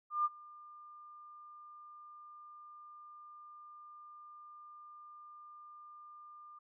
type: tone with ADSR envelope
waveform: sine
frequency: 1200 Hz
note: D6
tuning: 37 cents sharp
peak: -27 dBFS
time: 0.1-6.59 s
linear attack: 150 ms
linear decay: 33 ms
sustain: -24 dB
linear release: 8 ms
effects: none